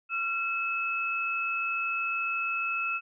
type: tone pair together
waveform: sine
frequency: 1367 / 2594 Hz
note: F6 / E7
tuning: -37 / -28 cents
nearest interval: major seventh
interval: 1109 cents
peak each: -32 / -29 dBFS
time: 0.09-3.01 s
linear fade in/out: 50 ms
effects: none